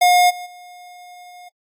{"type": "tone with level steps", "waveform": "square", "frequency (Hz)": 716, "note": "F5", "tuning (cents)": 43, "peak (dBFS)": [-11, -30, -39], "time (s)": [0.01, 1.49], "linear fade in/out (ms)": 10, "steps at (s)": [0.29, 0.45], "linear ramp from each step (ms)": 20, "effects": ["AAC 48 kbps"]}